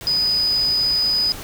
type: tone in noise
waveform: sine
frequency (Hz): 4978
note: D#8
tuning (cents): 0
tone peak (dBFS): -16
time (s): 0.07-1.32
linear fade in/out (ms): 0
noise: pink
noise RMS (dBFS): -34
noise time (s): 0.01-1.43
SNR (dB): +15
effects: none